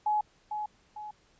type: tone with echo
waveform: sine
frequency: 845 Hz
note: G#5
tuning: 30 cents sharp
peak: -24 dBFS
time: 0.06-0.21 s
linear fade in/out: 5 ms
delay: 450 ms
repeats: 2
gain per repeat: -7 dB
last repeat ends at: 1.11 s
effects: pink hiss -65 dBFS RMS until 1.39 s + resampled to 16000 Hz